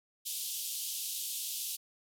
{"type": "band-pass noise", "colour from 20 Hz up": "white", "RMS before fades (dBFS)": -38, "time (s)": [0.25, 1.77], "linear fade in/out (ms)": 20, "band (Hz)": [2900, 15000], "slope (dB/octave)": 48, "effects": []}